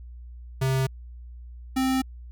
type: tone pair in turn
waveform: square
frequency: 132.5 / 262 Hz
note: C3 / C4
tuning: +22 / +2 cents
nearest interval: octave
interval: 1180 cents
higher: second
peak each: -22 dBFS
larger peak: neither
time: 0.61-0.87 / 1.76-2.02 s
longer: neither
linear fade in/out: 10 ms
effects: added 60 Hz sine -39 dBFS peak until 2.31 s